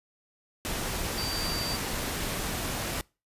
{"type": "tone in noise", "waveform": "sine", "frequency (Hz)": 4656, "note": "D8", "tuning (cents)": -16, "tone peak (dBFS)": -32, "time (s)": [1.18, 1.76], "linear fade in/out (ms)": 0, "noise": "pink", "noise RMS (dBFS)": -32, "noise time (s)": [0.65, 3.01], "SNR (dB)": -3, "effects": ["noise-tail reverb RT60 0.3 s tail -25 dB re dry", "resampled to 32000 Hz"]}